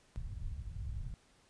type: low-pass noise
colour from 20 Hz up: pink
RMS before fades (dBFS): -41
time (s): 0.16-1.14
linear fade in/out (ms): 0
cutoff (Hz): 120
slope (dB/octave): 24
effects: pink hiss -67 dBFS RMS until 1.49 s + resampled to 22050 Hz